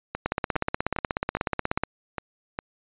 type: two click trains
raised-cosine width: 0.5 ms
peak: -14 / -9 dBFS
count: 7 / 27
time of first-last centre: 0.15-2.589 / 0.26-1.836 s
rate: 2.46 / 16.5 Hz
effects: resampled to 8000 Hz